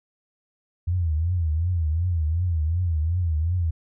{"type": "tone with vibrato", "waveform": "sine", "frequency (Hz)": 83.3, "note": "E2", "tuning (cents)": 19, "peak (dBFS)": -20, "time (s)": [0.87, 3.71], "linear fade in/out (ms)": 10, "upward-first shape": "triangle", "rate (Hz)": 2.7, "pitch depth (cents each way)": 180, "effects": []}